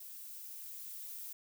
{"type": "noise with level ramp", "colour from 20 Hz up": "violet", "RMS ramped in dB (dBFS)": [-49, -45], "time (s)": [0, 1.33], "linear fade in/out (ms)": 5, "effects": []}